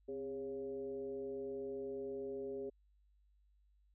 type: tone with frequency modulation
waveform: sine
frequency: 406.7 Hz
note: G#4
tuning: 36 cents flat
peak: -40 dBFS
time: 0.08-2.7 s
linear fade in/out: 10 ms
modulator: 145 Hz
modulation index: 0.72
effects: added 50 Hz sine -68 dBFS peak until 3.94 s